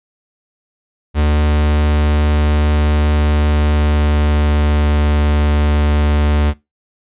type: tone with pitch glide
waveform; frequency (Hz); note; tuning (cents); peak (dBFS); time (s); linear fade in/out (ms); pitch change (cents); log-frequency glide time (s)
45% pulse; 74.8 to 74.2; D2 to D2; +32 to +18; -11; 1.14-6.54; 50; -14; 3.25-5.1
effects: noise-tail reverb RT60 0.2 s tail -20 dB re dry + resampled to 8000 Hz